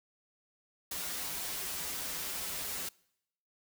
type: noise with comb filter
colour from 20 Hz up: white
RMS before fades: -38 dBFS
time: 0.91-2.89 s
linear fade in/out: 5 ms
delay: 8.8 ms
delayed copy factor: -0.75
effects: noise-tail reverb RT60 0.8 s tail -25 dB re dry